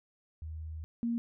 sine tone pair in turn, 79 / 234 Hz, D#2 / A#3, +27 / +7 cents, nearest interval octave + perfect fifth, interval 1880 cents, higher second, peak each -38 / -29 dBFS, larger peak second, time 0.42-0.84 / 1.03-1.18 s, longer first, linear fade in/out 0 ms, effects none

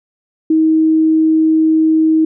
sine tone, 317.2 Hz, D#4, 33 cents sharp, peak -8 dBFS, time 0.5-2.25 s, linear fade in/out 5 ms, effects none

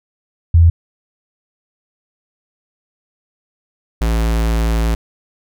sine / square tone pair in turn, 83.8 / 55.93 Hz, E2 / A1, +29 / +29 cents, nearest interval perfect fifth, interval 700 cents, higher first, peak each -5 / -14 dBFS, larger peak first, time 0.54-0.7 / 4.01-4.95 s, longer second, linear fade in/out 5 ms, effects none

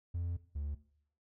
triangle tone pair in turn, 86.5 / 72.74 Hz, F2 / D2, -16 / -16 cents, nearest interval minor third, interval 300 cents, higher first, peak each -31 / -33 dBFS, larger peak first, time 0.14-0.37 / 0.55-0.75 s, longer first, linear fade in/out 10 ms, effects noise-tail reverb RT60 0.6 s tail -17 dB re dry + tanh soft clip ceiling -28 dBFS

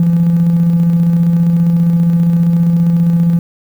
triangle tone with tremolo, 169.6 Hz, E3, 50 cents sharp, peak -3 dBFS, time 0-3.39 s, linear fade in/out 2 ms, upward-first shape square, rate 15 Hz, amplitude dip 35%, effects tanh soft clip ceiling -4 dBFS + 7-bit

